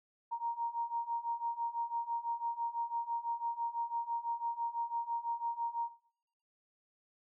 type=beating tone pair; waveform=sine; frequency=931 / 937 Hz; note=A#5 / A#5; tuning=-2 / +9 cents; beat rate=6 Hz; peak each=-38 / -37 dBFS; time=0.31-5.9 s; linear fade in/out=20 ms; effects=noise-tail reverb RT60 0.7 s tail -17 dB re dry